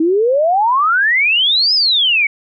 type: exponential two-way sweep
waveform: sine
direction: up then down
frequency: 311.1 to 5230 to 2196 Hz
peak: -10 dBFS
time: 0-2.27 s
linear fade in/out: 5 ms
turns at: 1.74 s
effects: none